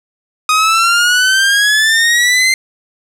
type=exponential sweep; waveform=sawtooth; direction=up; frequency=1244.5 to 2093 Hz; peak=-5 dBFS; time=0.49-2.54 s; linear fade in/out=2 ms; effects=low-pass 10000 Hz 12 dB/octave + 7-bit